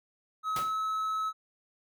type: tone with pitch glide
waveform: triangle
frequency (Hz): 1280 to 1292.6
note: D#6 to E6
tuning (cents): +49 to -34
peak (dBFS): -27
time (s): 0.43-1.33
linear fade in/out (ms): 50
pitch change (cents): +17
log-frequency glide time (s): 0.56-0.66
type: noise with exponential decay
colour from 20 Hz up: pink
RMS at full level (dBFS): -33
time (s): 0.56-0.79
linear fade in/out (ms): 1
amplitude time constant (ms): 48
effects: high-pass 100 Hz 12 dB/octave